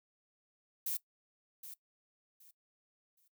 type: noise with echo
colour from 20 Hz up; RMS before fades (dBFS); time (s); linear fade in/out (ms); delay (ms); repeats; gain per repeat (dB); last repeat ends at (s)
violet; -36; 0.86-0.97; 5; 770; 3; -12; 3.28
effects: noise-tail reverb RT60 0.1 s tail -19 dB re dry